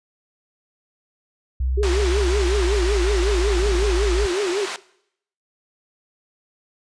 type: tone with pitch glide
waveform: sine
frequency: 63.9 to 56.27 Hz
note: C2 to A1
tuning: -40 to +40 cents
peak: -19 dBFS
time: 1.6-4.26 s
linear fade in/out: 5 ms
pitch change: -220 cents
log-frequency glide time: 2.25-2.96 s
type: tone with vibrato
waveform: sine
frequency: 381.1 Hz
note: G4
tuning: 49 cents flat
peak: -20 dBFS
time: 1.77-4.66 s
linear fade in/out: 10 ms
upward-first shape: triangle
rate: 5.4 Hz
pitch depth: 200 cents each way
type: band-pass noise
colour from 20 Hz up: pink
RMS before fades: -30 dBFS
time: 1.83-4.76 s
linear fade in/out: 0 ms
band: 740 to 6800 Hz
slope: 12 dB/octave
type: clicks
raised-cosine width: 3 ms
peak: -26 dBFS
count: 9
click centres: 3.553 / 3.597 / 3.628 / 3.659 / 3.691 / 3.722 / 3.752 / 3.796 / 3.828 s
effects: noise-tail reverb RT60 0.7 s tail -19 dB re dry + resampled to 22050 Hz